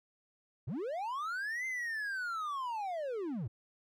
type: linear two-way sweep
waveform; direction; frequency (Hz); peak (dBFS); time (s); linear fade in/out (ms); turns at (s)
triangle; up then down; 94.2 to 2092 to 94.2; -33; 0.67-3.48; 10; 1.66
effects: none